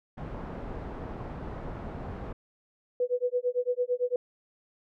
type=low-pass noise; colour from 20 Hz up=pink; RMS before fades=-38 dBFS; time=0.17-2.33 s; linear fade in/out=10 ms; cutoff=970 Hz; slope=12 dB/octave
type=tone with tremolo; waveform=sine; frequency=493.9 Hz; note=B4; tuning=in tune; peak=-22 dBFS; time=3-4.16 s; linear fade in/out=2 ms; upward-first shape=sine; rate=8.9 Hz; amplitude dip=100%
effects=none